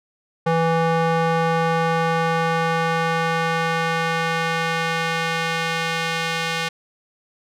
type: tone with band-pass filter sweep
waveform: square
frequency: 164.81 Hz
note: E3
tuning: in tune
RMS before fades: -21 dBFS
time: 0.46-6.69 s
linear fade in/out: 10 ms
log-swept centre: 750 to 2700 Hz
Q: 0.87
effects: none